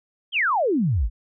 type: exponential sweep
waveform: sine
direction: down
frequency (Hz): 3322 to 43.56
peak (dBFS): -18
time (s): 0.32-1.1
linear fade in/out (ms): 50
effects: none